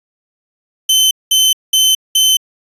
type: tone bursts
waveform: sawtooth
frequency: 3067 Hz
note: G7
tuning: 38 cents flat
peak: -5 dBFS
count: 4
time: 0.89-2.37 s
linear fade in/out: 5 ms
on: 220 ms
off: 200 ms
effects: resampled to 32000 Hz